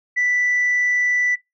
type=tone; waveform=sine; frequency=1975.5 Hz; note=B6; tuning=in tune; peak=-15 dBFS; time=0.16-1.36 s; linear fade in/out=20 ms; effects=noise-tail reverb RT60 0.2 s tail -21 dB re dry + tanh soft clip ceiling -13 dBFS